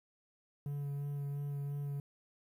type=tone with vibrato; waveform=triangle; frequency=142.5 Hz; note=C#3; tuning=48 cents sharp; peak=-34 dBFS; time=0.66-2 s; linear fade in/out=2 ms; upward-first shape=sine; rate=2.9 Hz; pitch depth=14 cents each way; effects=11-bit